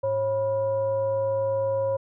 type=tone with frequency modulation; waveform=sine; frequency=543 Hz; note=C#5; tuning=36 cents flat; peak=-22 dBFS; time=0.03-1.97 s; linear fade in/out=10 ms; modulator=436 Hz; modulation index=0.46; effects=none